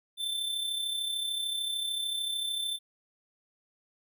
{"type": "tone with amplitude modulation", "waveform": "square", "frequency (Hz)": 3544, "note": "A7", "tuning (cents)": 12, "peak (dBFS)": -29, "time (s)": [0.17, 2.79], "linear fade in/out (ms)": 50, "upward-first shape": "sine", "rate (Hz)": 33.4, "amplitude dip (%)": 45, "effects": []}